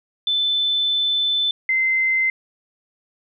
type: tone pair in turn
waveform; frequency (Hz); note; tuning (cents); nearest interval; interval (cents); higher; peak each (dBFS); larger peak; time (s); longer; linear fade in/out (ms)
sine; 3520 / 2071; A7 / C7; 0 / -18; major sixth; 918; first; -17 / -16; second; 0.27-1.51 / 1.69-2.3; first; 2
effects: none